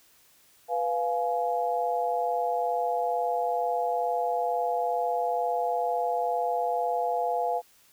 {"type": "chord", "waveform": "sine", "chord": "F diminished", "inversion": "second", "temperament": "equal with one note detuned", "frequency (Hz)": [493.9, 698.5, 840.7], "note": ["Cb5", "F5", "Ab5"], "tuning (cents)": [0, 0, 21], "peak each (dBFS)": [-30, -27, -31], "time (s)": [0.68, 7.62], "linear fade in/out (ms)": 50, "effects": ["white hiss -60 dBFS RMS until 7.92 s"]}